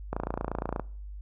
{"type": "click train", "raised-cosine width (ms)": 1, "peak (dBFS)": -16, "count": 20, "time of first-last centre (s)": [0.13, 0.797], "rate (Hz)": 28.5, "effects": ["noise-tail reverb RT60 0.5 s tail -23 dB re dry", "added 50 Hz sine -38 dBFS peak until 1.21 s"]}